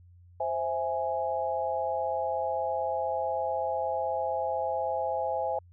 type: chord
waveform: sine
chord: C augmented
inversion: none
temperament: equal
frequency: 523.3 / 659.3 / 830.6 Hz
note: C5 / E5 / G#5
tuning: 0 / 0 / 0 cents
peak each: -32 / -32 / -31 dBFS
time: 0.4-5.59 s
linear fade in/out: 5 ms
effects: added 88 Hz sine -52 dBFS peak until 5.72 s